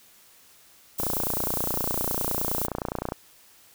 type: noise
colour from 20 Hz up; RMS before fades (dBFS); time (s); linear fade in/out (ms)
violet; -29; 0.98-2.67; 10
type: click train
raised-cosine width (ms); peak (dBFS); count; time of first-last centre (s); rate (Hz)
1; -14; 64; 1-3.121; 29.7
effects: white hiss -55 dBFS RMS until 3.74 s